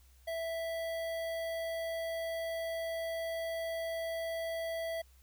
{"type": "tone with notch filter", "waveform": "square", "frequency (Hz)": 659.3, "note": "E5", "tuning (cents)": 0, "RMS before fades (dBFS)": -37, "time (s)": [0.27, 5.02], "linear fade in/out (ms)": 10, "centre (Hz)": 7000, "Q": 1.1, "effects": ["added 64 Hz sine -59 dBFS peak until 5.22 s", "white hiss -68 dBFS RMS until 5.22 s"]}